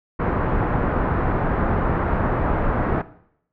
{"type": "low-pass noise", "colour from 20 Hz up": "pink", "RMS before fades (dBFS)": -21, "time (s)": [0.19, 3.02], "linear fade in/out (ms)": 10, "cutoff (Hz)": 1500, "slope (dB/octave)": 24, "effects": ["noise-tail reverb RT60 0.7 s tail -17 dB re dry"]}